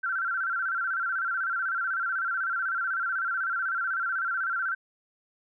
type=tone with vibrato; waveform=sine; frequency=1456 Hz; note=F#6; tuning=28 cents flat; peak=-26 dBFS; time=0.03-4.75 s; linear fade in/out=10 ms; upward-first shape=square; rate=16 Hz; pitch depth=94 cents each way; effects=none